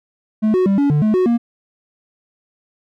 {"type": "tone with pitch steps", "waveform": "triangle", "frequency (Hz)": [216.3, 369.3, 196.9, 283.7, 148.3, 215.1, 368.7, 235.4], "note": ["A3", "F#4", "G3", "C#4", "D3", "A3", "F#4", "A#3"], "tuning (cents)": [-29, -3, 8, 40, 17, -39, -6, 17], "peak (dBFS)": -10, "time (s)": [0.42, 1.38], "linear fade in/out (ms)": 20, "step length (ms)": 120, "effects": []}